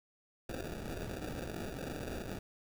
white noise with sample-and-hold, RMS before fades -41 dBFS, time 0.49-2.39 s, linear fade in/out 5 ms, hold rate 1050 Hz, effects none

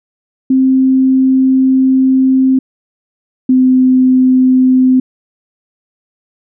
sine tone pair in turn, 262.5 / 257.2 Hz, C4 / C4, +6 / -30 cents, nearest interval unison, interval 36 cents, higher first, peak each -6 / -5 dBFS, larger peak second, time 0.5-2.59 / 3.49-5 s, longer first, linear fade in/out 5 ms, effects none

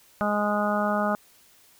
harmonic tone, 207.7 Hz, G#3, in tune, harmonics 1 / 2 / 3 / 4 / 5 / 6 / 7, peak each -27 / -37 / -27 / -30 / -36 / -29 / -33 dBFS, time 0.21-1.15 s, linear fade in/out 0 ms, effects white hiss -57 dBFS RMS until 1.79 s

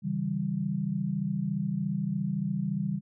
sine chord, C# diminished, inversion none, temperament equal with one note detuned, 138.59 / 161.89 / 196 Hz, C#3 / E3 / G3, 0 / -31 / 0 cents, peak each -34 / -32 / -30 dBFS, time 0.02-3.01 s, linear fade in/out 50 ms, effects none

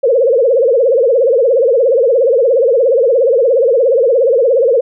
sine tone with vibrato, 501 Hz, B4, 25 cents sharp, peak -7 dBFS, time 0.03-4.81 s, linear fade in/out 10 ms, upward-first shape triangle, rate 17 Hz, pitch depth 240 cents each way, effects none

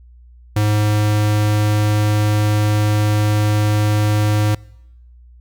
square tone, 105.4 Hz, G#2, 26 cents sharp, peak -14 dBFS, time 0.56-4.55 s, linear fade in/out 5 ms, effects noise-tail reverb RT60 0.9 s tail -25 dB re dry + added 60 Hz sine -41 dBFS peak until 5.4 s

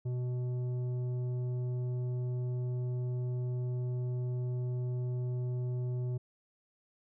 sine tone with tanh clipping, 124.4 Hz, B2, 13 cents sharp, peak -33 dBFS, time 0.05-6.18 s, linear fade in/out 10 ms, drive 9 dB, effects none

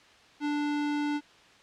square tone, 293.7 Hz, D4, in tune, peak -28 dBFS, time 0.4-1.21 s, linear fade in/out 50 ms, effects white hiss -56 dBFS RMS until 1.62 s + low-pass 4000 Hz 12 dB/octave

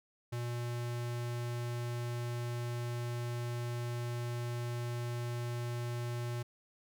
square tone, 120 Hz, B2, 49 cents flat, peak -36 dBFS, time 0.32-6.43 s, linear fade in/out 10 ms, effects none

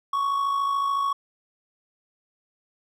triangle tone with amplitude modulation, 1114 Hz, C#6, 8 cents sharp, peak -18 dBFS, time 0.13-1.13 s, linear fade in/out 5 ms, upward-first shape sine, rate 53.8 Hz, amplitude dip 45%, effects none

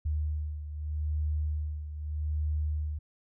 sine beating tone pair, 75.7 / 76.51 Hz, D#2 / D#2, -47 / -29 cents, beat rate 0.81 Hz, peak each -30 / -36 dBFS, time 0.05-2.99 s, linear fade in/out 10 ms, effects none

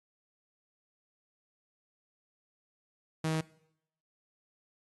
sawtooth tone, 158.7 Hz, D#3, 35 cents sharp, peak -25 dBFS, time 3.24-3.41 s, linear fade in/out 5 ms, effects noise-tail reverb RT60 0.7 s tail -20 dB re dry + AAC 32 kbps

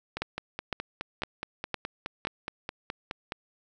two click trains, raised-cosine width 0.3 ms, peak -17 / -13 dBFS, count 16 / 5, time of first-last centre 0.17-3.321 / 0.22-2.25 s, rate 4.76 / 1.97 Hz, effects none

